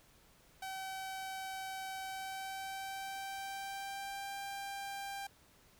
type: tone with pitch glide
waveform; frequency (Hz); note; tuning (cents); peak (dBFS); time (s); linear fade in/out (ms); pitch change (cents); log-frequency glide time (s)
sawtooth; 765 to 792.9; G5 to G5; -42 to +20; -37; 0.62-5.27; 5; +62; 2.02-4.37
effects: pink hiss -65 dBFS RMS until 5.79 s